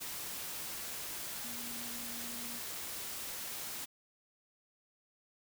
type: tone in noise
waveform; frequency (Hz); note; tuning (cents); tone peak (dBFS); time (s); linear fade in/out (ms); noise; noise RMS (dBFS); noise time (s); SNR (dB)
sine; 237.4; A#3; +32; -49; 1.43-2.59; 20; white; -42; 0-3.86; -10
effects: none